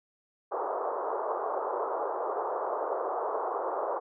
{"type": "band-pass noise", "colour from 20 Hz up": "pink", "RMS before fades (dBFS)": -32, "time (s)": [0.51, 4], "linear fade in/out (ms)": 20, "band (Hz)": [400, 1200], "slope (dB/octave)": 48, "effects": []}